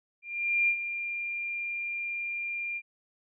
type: tone with ADSR envelope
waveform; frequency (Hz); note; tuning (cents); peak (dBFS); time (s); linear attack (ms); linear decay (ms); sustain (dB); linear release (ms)
sine; 2394; D7; +33; -21; 0.22-2.82; 460; 78; -10; 54
effects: none